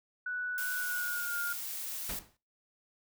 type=tone with pitch glide; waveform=sine; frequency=1480 to 1417.3 Hz; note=F#6 to F6; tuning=0 to +25 cents; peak=-33 dBFS; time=0.26-1.53 s; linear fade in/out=5 ms; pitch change=-75 cents; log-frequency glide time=0.75-1.37 s
type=noise; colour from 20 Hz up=blue; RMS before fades=-39 dBFS; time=0.58-2.19 s; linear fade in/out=0 ms
type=noise with exponential decay; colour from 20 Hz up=pink; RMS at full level=-36 dBFS; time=2.09-2.37 s; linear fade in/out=5 ms; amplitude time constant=59 ms
effects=noise-tail reverb RT60 0.3 s tail -19 dB re dry